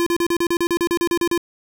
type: tone bursts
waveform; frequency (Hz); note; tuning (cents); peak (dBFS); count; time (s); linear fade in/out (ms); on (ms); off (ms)
square; 343.6; F4; -28; -17; 14; 0-1.377; 0; 64; 37
effects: none